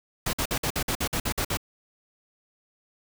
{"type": "noise bursts", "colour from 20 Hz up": "pink", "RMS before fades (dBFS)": -27, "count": 11, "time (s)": [0.26, 1.572], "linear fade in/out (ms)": 5, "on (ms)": 72, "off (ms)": 52, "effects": []}